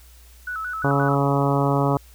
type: tone with vibrato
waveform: sine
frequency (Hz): 1387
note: F6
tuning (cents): -12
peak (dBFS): -26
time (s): 0.47-1.15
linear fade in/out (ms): 5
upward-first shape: square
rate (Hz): 5.7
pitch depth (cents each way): 110
type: harmonic tone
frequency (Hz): 140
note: C#3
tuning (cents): +18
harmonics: 1 / 2 / 3 / 4 / 5 / 6 / 7 / 8 / 9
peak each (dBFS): -21 / -24 / -26 / -27 / -28 / -29 / -29 / -30 / -31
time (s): 0.84-1.97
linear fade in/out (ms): 2
effects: added 60 Hz sine -46 dBFS peak until 2.14 s + white hiss -53 dBFS RMS until 2.14 s